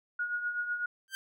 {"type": "tone with tremolo", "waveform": "sine", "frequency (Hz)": 1445, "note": "F#6", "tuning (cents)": -41, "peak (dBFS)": -28, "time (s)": [0.19, 0.86], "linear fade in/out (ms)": 5, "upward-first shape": "triangle", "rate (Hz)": 8, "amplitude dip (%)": 65}
{"type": "tone with exponential growth", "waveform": "sawtooth", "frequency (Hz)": 1568, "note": "G6", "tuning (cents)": 0, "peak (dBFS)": -28, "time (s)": [1.08, 1.15], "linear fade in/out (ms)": 0, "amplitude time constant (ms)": 15}
{"effects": []}